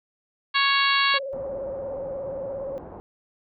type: harmonic tone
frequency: 554.4 Hz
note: C#5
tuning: in tune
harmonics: 2 / 3 / 4 / 5 / 6 / 7 / 8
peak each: -23 / -25 / -26 / -27 / -28 / -28 / -29 dBFS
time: 0.54-1.19 s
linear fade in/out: 20 ms
type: tone with vibrato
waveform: sine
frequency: 544 Hz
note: C#5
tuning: 33 cents flat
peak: -29 dBFS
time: 1.14-2.78 s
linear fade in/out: 0 ms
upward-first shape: square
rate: 17 Hz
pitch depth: 50 cents each way
type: low-pass noise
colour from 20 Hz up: white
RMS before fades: -41 dBFS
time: 1.33-3 s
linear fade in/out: 0 ms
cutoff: 810 Hz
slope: 24 dB/octave
effects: none